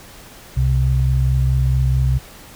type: tone pair together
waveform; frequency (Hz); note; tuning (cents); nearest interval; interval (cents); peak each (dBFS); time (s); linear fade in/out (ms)
sine; 64.6 / 129.2; C2 / C3; -21 / -21; octave; 1200; -16; 0.56-2.19; 20
effects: pink hiss -41 dBFS RMS until 2.55 s